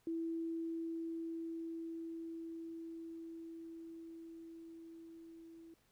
sine tone with level ramp, 329.6 Hz, E4, in tune, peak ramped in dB -36 to -53 dBFS, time 0.07-5.74 s, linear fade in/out 2 ms, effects pink hiss -74 dBFS RMS until 5.91 s

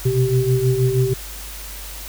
sine tone cluster, 123.7 / 130 / 387.5 Hz, B2 / C3 / G4, +3 / -11 / -20 cents, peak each -19 dBFS, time 0.05-1.14 s, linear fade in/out 10 ms, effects added 50 Hz sine -34 dBFS peak until 2.08 s + white hiss -35 dBFS RMS until 2.08 s

